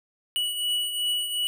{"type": "beating tone pair", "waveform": "square", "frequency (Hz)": [2939, 2941.7], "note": ["F#7", "F#7"], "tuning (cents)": [-12, -11], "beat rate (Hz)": 2.7, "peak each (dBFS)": [-26, -34], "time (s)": [0.36, 1.47], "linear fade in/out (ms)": 0, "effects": []}